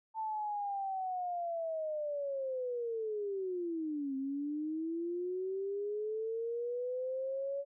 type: linear two-way sweep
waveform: sine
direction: down then up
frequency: 890 to 265.3 to 565 Hz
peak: -34 dBFS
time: 0.14-7.65 s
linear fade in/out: 50 ms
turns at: 4.16 s
effects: none